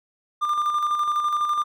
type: tone with tremolo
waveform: triangle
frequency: 1197 Hz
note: D6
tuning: 33 cents sharp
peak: -17 dBFS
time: 0.41-1.64 s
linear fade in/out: 20 ms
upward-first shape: square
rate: 12 Hz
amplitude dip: 40%
effects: none